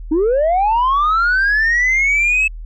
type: linear sweep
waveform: sine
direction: up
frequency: 293.7 to 2616 Hz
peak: -10 dBFS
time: 0.11-2.48 s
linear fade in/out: 10 ms
effects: tanh soft clip ceiling -10 dBFS + added 40 Hz sine -27 dBFS peak until 2.65 s